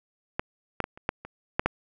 clicks, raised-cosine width 0.5 ms, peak -11 / -10 / -15 / -30 / -9 / -24 / -7 / -7 dBFS, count 8, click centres 0.395 / 0.803 / 0.841 / 0.975 / 1.091 / 1.25 / 1.595 / 1.66 s, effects none

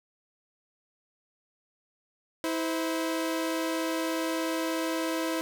sawtooth tone pair together, 324.4 / 515 Hz, E4 / C5, -28 / -28 cents, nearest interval minor sixth, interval 800 cents, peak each -25 / -30 dBFS, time 2.44-5.41 s, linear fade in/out 0 ms, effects none

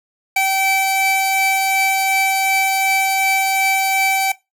45% pulse tone pair together, 771.9 / 2313 Hz, G5 / D7, -27 / -27 cents, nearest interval octave + perfect fifth, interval 1900 cents, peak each -17 / -17 dBFS, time 0.36-4.32 s, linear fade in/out 5 ms, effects noise-tail reverb RT60 0.2 s tail -18 dB re dry

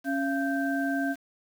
sine tone cluster, 275.6 / 683 / 1562 Hz, C#4 / F5 / G6, -10 / -39 / -7 cents, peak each -27 / -32 / -32 dBFS, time 0.04-1.16 s, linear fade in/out 50 ms, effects 8-bit

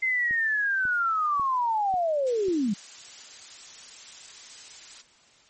sine linear sweep, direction down, 2083 to 188.4 Hz, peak -22 dBFS, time 0.02-2.74 s, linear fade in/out 10 ms
click train, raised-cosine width 3 ms, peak -30 dBFS, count 5, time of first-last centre 0.31-2.484 s, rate 1.84 Hz
blue noise, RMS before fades -40 dBFS, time 2.26-5.02 s, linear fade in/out 10 ms
effects white hiss -58 dBFS RMS until 5.49 s + MP3 32 kbps

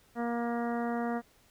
harmonic tone, 236.1 Hz, A#3, 22 cents sharp, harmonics 1 / 2 / 3 / 4 / 5 / 6 / 7 / 8, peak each -32 / -37 / -36 / -44 / -44 / -45 / -49 / -47 dBFS, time 0.15-1.22 s, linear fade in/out 50 ms, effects pink hiss -64 dBFS RMS until 1.5 s

